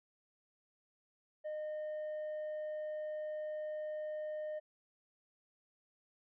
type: tone with tanh clipping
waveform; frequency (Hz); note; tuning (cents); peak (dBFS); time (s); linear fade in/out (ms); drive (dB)
sine; 612; D#5; -29; -39; 1.44-4.6; 20; 3
effects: none